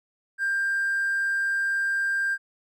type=tone with hard clipping; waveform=triangle; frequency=1591 Hz; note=G6; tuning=25 cents sharp; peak=-23 dBFS; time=0.38-2.38 s; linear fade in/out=50 ms; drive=4 dB; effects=none